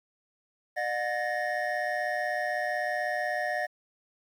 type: tone cluster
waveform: triangle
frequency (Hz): 605 / 721 / 1730 / 1856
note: D#5 / F#5 / A6 / A#6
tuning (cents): -49 / -45 / -30 / -8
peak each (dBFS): -31 / -30 / -35 / -32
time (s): 0.76-3.67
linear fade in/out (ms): 20
effects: 10-bit